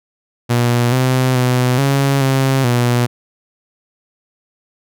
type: tone with pitch steps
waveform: sawtooth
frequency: 120.4 / 128.8 / 125.6 / 138.1 / 134 / 121.6 Hz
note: B2 / C3 / B2 / C#3 / C3 / B2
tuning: -44 / -27 / +30 / -6 / +42 / -26 cents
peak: -8 dBFS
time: 0.49-3.07 s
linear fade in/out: 20 ms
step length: 430 ms
effects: none